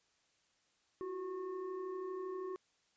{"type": "tone with frequency modulation", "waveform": "sine", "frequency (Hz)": 375.3, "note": "F#4", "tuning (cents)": 25, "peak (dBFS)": -39, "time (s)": [1.01, 2.56], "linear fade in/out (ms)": 0, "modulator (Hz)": 718, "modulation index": 0.65, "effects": ["white hiss -75 dBFS RMS until 2.96 s", "resampled to 16000 Hz"]}